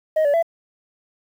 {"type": "tone with pitch steps", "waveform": "sine", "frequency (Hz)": [626, 575, 668], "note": ["D#5", "D5", "E5"], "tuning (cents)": [10, -37, 23], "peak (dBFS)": -12, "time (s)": [0.16, 0.427], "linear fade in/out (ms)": 10, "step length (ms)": 89, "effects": ["tanh soft clip ceiling -14 dBFS", "8-bit"]}